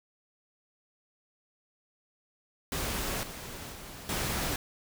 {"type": "noise with level steps", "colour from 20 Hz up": "pink", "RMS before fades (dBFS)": [-33, -42, -45, -32], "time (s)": [2.72, 4.56], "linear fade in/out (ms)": 2, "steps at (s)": [3.23, 3.72, 4.09], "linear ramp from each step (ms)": 2, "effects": []}